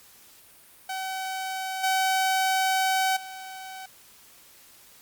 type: tone with level steps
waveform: sawtooth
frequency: 760 Hz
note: F#5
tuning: 46 cents sharp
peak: -26 / -18 / -34 dBFS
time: 0.89-3.86 s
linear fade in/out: 5 ms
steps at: 1.83 / 3.16 s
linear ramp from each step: 10 ms
effects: white hiss -53 dBFS RMS until 5.01 s + Opus 48 kbps